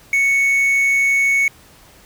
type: tone with quantisation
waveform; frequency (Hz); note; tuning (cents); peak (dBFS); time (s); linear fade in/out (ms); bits
triangle; 2217; C#7; 0; -11; 0.13-1.48; 2; 6
effects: pink hiss -47 dBFS RMS until 2.05 s